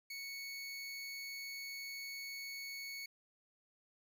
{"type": "tone", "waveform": "25% pulse", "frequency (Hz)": 2217, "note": "C#7", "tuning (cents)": 0, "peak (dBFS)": -40, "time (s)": [0.1, 3.06], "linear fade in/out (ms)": 5, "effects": []}